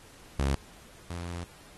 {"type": "tone pair in turn", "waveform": "sawtooth", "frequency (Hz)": [68.7, 86.55], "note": ["C#2", "F2"], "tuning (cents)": [-15, -15], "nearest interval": "major third", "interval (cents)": 400, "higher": "second", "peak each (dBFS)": [-21, -31], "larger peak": "first", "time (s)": [[0.39, 0.55], [1.1, 1.44]], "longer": "second", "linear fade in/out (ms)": 0, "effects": ["pink hiss -54 dBFS RMS until 1.77 s", "AAC 32 kbps"]}